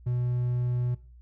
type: tone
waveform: triangle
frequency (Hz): 122.9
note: B2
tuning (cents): -8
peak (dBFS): -23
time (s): 0.06-0.95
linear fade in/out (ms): 10
effects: noise-tail reverb RT60 0.4 s tail -19 dB re dry + added 60 Hz sine -48 dBFS peak until 1.21 s

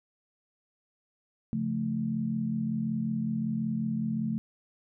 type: chord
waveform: sine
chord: Db augmented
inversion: none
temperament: equal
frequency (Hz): 138.59 / 174.61 / 220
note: Db3 / F3 / A3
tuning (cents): 0 / 0 / 0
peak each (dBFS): -35 / -35 / -29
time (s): 1.53-4.38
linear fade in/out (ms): 0
effects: none

